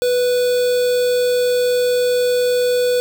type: tone with quantisation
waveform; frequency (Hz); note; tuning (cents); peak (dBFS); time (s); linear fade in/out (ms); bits
triangle; 493.9; B4; 0; -12; 0.02-3; 0; 4
effects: none